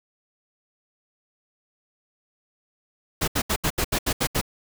pink noise bursts, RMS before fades -23 dBFS, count 9, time 3.21-4.414 s, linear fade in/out 10 ms, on 68 ms, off 74 ms, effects none

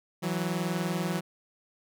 sawtooth tone pair together, 164.81 / 185.08 Hz, E3 / F#3, 0 / +1 cents, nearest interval major second, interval 201 cents, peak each -27 dBFS, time 0.22-1.21 s, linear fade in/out 20 ms, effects none

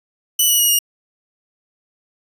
5% pulse tone with pitch steps, 2974 / 2935 / 2896 / 2858 Hz, F#7 / F#7 / F#7 / F7, +8 / -15 / -38 / +39 cents, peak -4 dBFS, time 0.39-0.79 s, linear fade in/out 5 ms, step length 100 ms, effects resampled to 32000 Hz

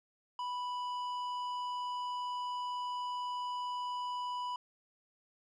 sine tone with tanh clipping, 987.8 Hz, B5, in tune, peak -37 dBFS, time 0.39-4.56 s, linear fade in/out 2 ms, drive 10 dB, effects none

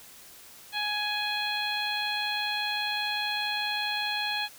harmonic tone, 835 Hz, G#5, 9 cents sharp, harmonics 1 / 2 / 3 / 4 / 5, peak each -34 / -34 / -34 / -34 / -34 dBFS, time 0.72-4.49 s, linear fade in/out 50 ms, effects white hiss -50 dBFS RMS until 4.58 s

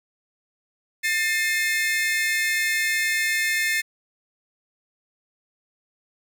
40% pulse tone cluster, 1789 / 2120 / 2553 Hz, A6 / C7 / D#7, +28 / +22 / +44 cents, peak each -23 / -24 / -29 dBFS, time 1.03-3.82 s, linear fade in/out 20 ms, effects none

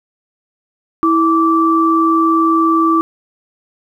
sine tone pair together, 326.6 / 1163.9 Hz, E4 / D6, -16 / -16 cents, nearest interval octave + minor seventh, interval 2200 cents, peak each -12 dBFS, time 1.03-3.01 s, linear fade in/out 0 ms, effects 8-bit

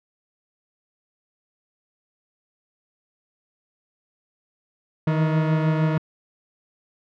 40% pulse beating tone pair, 156.5 / 163 Hz, D#3 / E3, +10 / -19 cents, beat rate 6.5 Hz, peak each -18 / -27 dBFS, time 5.07-5.98 s, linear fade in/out 5 ms, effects low-pass 2000 Hz 12 dB/octave

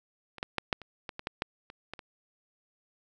clicks, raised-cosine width 0.3 ms, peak -28 / -16 / -12 / -10 / -29 / -21 / -22 / -16 / -13 / -29 / -22 / -27 dBFS, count 12, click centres 0.383 / 0.429 / 0.583 / 0.728 / 0.817 / 1.092 / 1.194 / 1.271 / 1.421 / 1.701 / 1.936 / 1.992 s, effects none

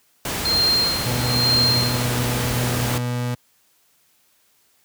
pink noise, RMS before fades -25 dBFS, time 0.25-2.98 s, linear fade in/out 2 ms
sine tone with tremolo, 4190 Hz, C8, 2 cents sharp, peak -15 dBFS, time 0.45-2.05 s, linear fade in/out 5 ms, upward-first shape sine, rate 1.1 Hz, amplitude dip 90%
35% pulse tone, 122.3 Hz, B2, 16 cents flat, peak -20 dBFS, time 1.05-3.35 s, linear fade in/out 10 ms
effects white hiss -61 dBFS RMS until 4.84 s + high-pass 60 Hz 12 dB/octave

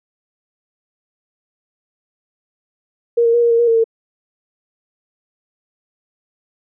sine tone with pitch steps, 470.5 / 463 / 475 / 470.1 / 462.7 / 473.7 / 456.8 / 453 Hz, A#4 / A#4 / A#4 / A#4 / A#4 / A#4 / A#4 / A#4, +16 / -12 / +33 / +15 / -13 / +28 / -35 / -50 cents, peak -10 dBFS, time 3.17-3.842 s, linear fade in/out 10 ms, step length 84 ms, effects none

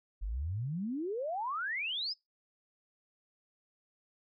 sine exponential sweep, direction up, 43.47 to 5274 Hz, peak -33 dBFS, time 0.21-2.14 s, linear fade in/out 20 ms, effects noise-tail reverb RT60 0.2 s tail -25 dB re dry

